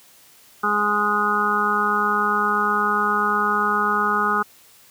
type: harmonic tone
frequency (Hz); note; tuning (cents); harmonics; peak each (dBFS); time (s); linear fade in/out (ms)
207.7; G#3; 0; 1 / 2 / 4 / 5 / 6 / 7; -29 / -28 / -27 / -28 / -20 / -24; 0.63-4.43; 10
effects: white hiss -51 dBFS RMS until 4.9 s + high-pass 60 Hz 12 dB/octave